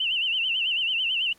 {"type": "tone with vibrato", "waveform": "sine", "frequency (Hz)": 2879, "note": "F#7", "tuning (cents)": -48, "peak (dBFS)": -22, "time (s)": [0, 1.33], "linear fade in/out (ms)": 5, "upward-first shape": "sine", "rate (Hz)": 9.1, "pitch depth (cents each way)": 130, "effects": ["pink hiss -59 dBFS RMS until 1.38 s", "MP3 64 kbps"]}